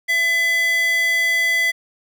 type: tone with high-pass filter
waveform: square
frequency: 670 Hz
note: E5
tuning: 28 cents sharp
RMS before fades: -18 dBFS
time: 0.08-1.72 s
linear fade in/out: 20 ms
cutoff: 2000 Hz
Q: 3.9
effects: none